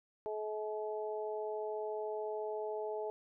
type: harmonic tone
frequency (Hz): 213.9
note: A3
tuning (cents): -49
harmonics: 2 / 3 / 4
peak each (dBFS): -38 / -42 / -44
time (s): 0.26-3.1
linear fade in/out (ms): 0
effects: none